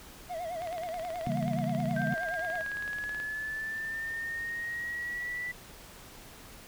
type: tone with vibrato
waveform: triangle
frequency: 680 Hz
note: F5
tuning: 46 cents flat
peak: -32 dBFS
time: 0.29-2.63 s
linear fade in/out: 20 ms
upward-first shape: sine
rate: 9.4 Hz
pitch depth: 110 cents each way
type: click train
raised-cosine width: 0.3 ms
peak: -27 dBFS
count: 49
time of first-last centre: 0.62-3.201 s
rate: 18.6 Hz
type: chord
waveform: sine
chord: C# diminished seventh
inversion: none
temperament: equal with one note detuned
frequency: 138.59 / 163.2 / 196 / 233.1 Hz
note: C#3 / E3 / G3 / Bb3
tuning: 0 / -17 / 0 / 0 cents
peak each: -34 / -35 / -35 / -34 dBFS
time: 1.27-2.14 s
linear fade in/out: 0 ms
type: linear sweep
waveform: sine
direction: up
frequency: 1564 to 1975.5 Hz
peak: -33 dBFS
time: 1.96-5.52 s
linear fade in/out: 10 ms
effects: pink hiss -50 dBFS RMS until 6.67 s